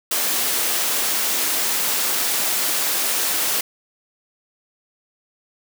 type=high-pass noise; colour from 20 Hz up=white; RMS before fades=-21 dBFS; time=0.11-3.61 s; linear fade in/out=5 ms; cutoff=250 Hz; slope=12 dB/octave; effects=none